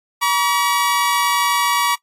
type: tone pair together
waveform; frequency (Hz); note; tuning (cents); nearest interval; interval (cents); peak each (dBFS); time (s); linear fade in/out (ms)
sawtooth; 958 / 1139.3; A#5 / C#6; +47 / +47; minor third; 300; -14; 0.21-1.96; 20
effects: noise-tail reverb RT60 0.1 s tail -23 dB re dry + AAC 48 kbps